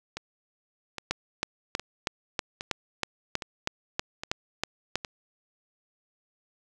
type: two click trains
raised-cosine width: 0.2 ms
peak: -17 / -9 dBFS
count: 7 / 13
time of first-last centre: 0.17-5.048 / 1.11-4.956 s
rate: 1.23 / 3.12 Hz
effects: none